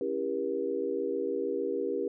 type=chord; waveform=sine; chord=C# diminished seventh; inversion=none; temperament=just; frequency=277.2 / 332.6 / 399.1 / 479 Hz; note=C#4 / E4 / G4 / Bb4; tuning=0 / +16 / +31 / +47 cents; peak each=-37 / -37 / -32 / -33 dBFS; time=0.01-2.08 s; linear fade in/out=2 ms; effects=none